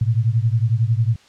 sine beating tone pair, 110 / 121 Hz, A2 / B2, 0 / -35 cents, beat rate 11 Hz, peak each -17 / -19 dBFS, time 0.01-1.16 s, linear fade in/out 5 ms, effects white hiss -51 dBFS RMS until 1.28 s + low-pass 5000 Hz 12 dB/octave

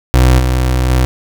30% pulse tone with level steps, 63.2 Hz, B1, 41 cents sharp, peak -3 / -8 / -6 dBFS, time 0.14-1.05 s, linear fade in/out 0 ms, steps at 0.38 / 0.89 s, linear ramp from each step 20 ms, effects none

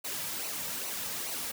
white noise with flanger, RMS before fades -36 dBFS, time 0.04-1.52 s, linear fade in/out 10 ms, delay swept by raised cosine 0.58 to 2.88 ms, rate 2.4 Hz, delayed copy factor -0.6, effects none

